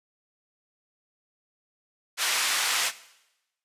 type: band-pass noise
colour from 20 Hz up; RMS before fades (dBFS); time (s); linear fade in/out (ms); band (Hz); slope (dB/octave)
pink; -26; 2.17-2.92; 50; 1400 to 9800; 12
effects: noise-tail reverb RT60 0.9 s tail -17 dB re dry + resampled to 32000 Hz